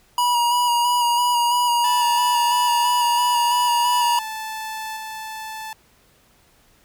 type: tone with vibrato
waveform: square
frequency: 963 Hz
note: B5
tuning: 44 cents flat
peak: -17 dBFS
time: 0.18-4.19 s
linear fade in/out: 2 ms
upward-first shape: square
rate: 3 Hz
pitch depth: 20 cents each way
type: tone with tremolo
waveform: sawtooth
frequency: 876 Hz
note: A5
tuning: 8 cents flat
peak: -24 dBFS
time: 1.84-5.73 s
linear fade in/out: 2 ms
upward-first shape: square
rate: 0.48 Hz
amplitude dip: 25%
effects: pink hiss -57 dBFS RMS until 6.84 s